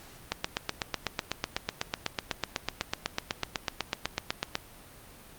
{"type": "click train", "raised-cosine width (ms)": 0.2, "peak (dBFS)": -10, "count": 35, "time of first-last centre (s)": [0.32, 4.554], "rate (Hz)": 8.03, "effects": ["pink hiss -51 dBFS RMS until 5.38 s", "Opus 48 kbps"]}